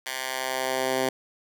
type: tone with high-pass filter sweep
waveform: 10% pulse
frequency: 130.7 Hz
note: C3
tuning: 1 cent flat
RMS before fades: -28 dBFS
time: 0.06-1.09 s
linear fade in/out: 2 ms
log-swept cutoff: 1600 to 290 Hz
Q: 0.79
effects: none